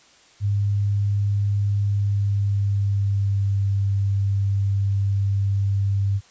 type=tone with pitch glide; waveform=sine; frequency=101.3 to 99.04 Hz; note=G#2 to G2; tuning=-43 to +18 cents; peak=-18 dBFS; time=0.4-6.21 s; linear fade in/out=50 ms; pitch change=-39 cents; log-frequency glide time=1.77-3.58 s; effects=white hiss -53 dBFS RMS until 6.3 s + resampled to 16000 Hz